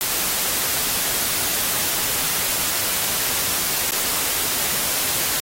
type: noise with dropouts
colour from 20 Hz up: white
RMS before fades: -22 dBFS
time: 0.01-5.4 s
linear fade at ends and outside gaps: 0 ms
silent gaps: 3.909-3.919 s
effects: AAC 48 kbps